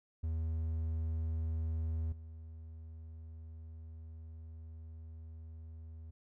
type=tone with level steps; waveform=triangle; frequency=80.4 Hz; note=E2; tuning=43 cents flat; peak=-31 / -44 dBFS; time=0.23-6.11 s; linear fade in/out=10 ms; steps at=2.12 s; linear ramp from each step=5 ms; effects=none